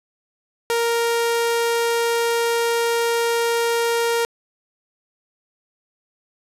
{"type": "tone", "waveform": "sawtooth", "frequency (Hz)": 466.2, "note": "A#4", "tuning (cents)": 0, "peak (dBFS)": -14, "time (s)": [0.7, 4.25], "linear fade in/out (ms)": 0, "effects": ["resampled to 32000 Hz", "7-bit"]}